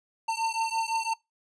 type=beating tone pair; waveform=square; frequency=899 / 904.9 Hz; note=A5 / A5; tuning=+37 / +48 cents; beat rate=5.9 Hz; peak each=-30 dBFS; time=0.28-1.14 s; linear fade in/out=10 ms; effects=noise-tail reverb RT60 0.2 s tail -23 dB re dry + resampled to 22050 Hz